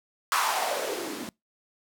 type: noise with band-pass filter sweep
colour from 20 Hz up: blue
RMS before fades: -29 dBFS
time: 0.32-1.29 s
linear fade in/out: 0 ms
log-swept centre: 1200 to 230 Hz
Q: 3.9
effects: noise-tail reverb RT60 0.2 s tail -26 dB re dry